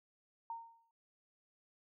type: tone with exponential decay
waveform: sine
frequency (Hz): 920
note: A#5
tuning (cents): -23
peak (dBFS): -38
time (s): 0.5-0.91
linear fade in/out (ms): 2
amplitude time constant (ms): 87
effects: none